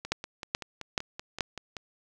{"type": "two click trains", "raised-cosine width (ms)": 0.2, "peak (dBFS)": [-9, -20], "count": [4, 10], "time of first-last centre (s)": [[0.12, 1.408], [0.05, 1.768]], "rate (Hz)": [2.33, 5.24], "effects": []}